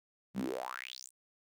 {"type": "tone with high-pass filter sweep", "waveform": "sawtooth", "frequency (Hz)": 63.4, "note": "B1", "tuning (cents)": 46, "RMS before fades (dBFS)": -40, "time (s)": [0.34, 1.11], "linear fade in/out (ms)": 50, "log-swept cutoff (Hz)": [160, 9400], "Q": 7.2, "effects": []}